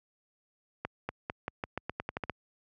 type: accelerating click train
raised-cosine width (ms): 0.5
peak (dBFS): -18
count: 12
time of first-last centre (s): 0.85-2.297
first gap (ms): 240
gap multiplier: 0.87
effects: high-pass 60 Hz 12 dB/octave